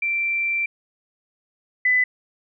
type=tone pair in turn; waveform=sine; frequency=2350 / 2002 Hz; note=D7 / B6; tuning=+1 / +23 cents; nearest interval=minor third; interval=278 cents; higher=first; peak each=-20 / -15 dBFS; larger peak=second; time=0.02-0.66 / 1.85-2.04 s; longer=first; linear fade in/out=5 ms; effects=none